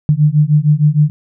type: beating tone pair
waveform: sine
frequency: 146.83 / 153.33 Hz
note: D3 / D#3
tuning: 0 / -25 cents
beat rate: 6.5 Hz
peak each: -11 dBFS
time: 0.09-1.1 s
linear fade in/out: 0 ms
effects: none